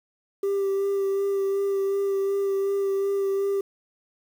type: tone with vibrato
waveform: sine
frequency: 394.1 Hz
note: G4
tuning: 9 cents sharp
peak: -19 dBFS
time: 0.43-3.61 s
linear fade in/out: 5 ms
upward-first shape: sine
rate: 2.7 Hz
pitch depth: 16 cents each way
effects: tanh soft clip ceiling -21 dBFS + 8-bit